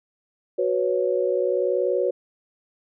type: chord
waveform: sine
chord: F# suspended fourth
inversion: none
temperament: equal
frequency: 370 / 493.9 / 554.4 Hz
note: F#4 / B4 / C#5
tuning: 0 / 0 / 0 cents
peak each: -24 dBFS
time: 0.58-2.11 s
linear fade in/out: 10 ms
effects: none